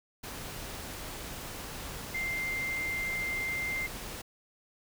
sine tone in noise, 2093 Hz, C7, in tune, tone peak -31 dBFS, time 2.14-3.87 s, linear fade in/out 10 ms, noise pink, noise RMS -41 dBFS, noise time 0.23-4.22 s, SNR +7 dB, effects none

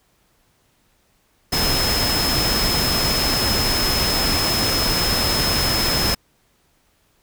sine tone in noise, 5170 Hz, E8, 34 cents flat, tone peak -21 dBFS, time 1.52-6.15 s, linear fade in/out 10 ms, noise pink, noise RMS -21 dBFS, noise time 1.52-6.15 s, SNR -3 dB, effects pink hiss -62 dBFS RMS until 7.22 s

